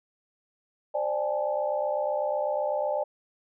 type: tone cluster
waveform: sine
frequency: 525 / 593 / 807 / 867 Hz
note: C5 / D5 / G#5 / A5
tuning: +6 / +17 / -50 / -26 cents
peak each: -33 / -27 / -33 / -35 dBFS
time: 0.94-3.04 s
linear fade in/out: 10 ms
effects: none